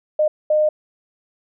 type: tone bursts at uneven times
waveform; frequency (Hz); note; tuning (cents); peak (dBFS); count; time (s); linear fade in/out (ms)
sine; 611; D#5; -32; -13; 2; 0.19-0.28 / 0.5-0.69; 5
effects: none